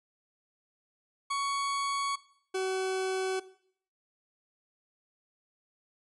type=tone pair in turn; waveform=40% pulse; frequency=1117 / 377.7 Hz; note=C#6 / F#4; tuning=+13 / +36 cents; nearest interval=octave + perfect fifth; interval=1877 cents; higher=first; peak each=-28 dBFS; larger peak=neither; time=1.3-2.16 / 2.54-3.4 s; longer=neither; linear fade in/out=10 ms; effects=noise-tail reverb RT60 0.6 s tail -17 dB re dry + resampled to 24000 Hz